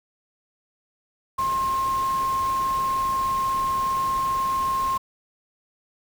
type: tone in noise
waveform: sine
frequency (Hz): 1065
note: C6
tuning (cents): +30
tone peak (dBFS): -21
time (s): 1.38-4.98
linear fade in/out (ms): 10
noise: pink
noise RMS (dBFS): -37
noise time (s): 1.38-4.98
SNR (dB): +13
effects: none